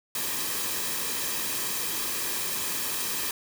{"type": "noise with comb filter", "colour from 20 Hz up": "white", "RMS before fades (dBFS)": -30, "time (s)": [0.15, 3.31], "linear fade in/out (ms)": 2, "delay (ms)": 1.4, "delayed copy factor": -0.5, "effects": []}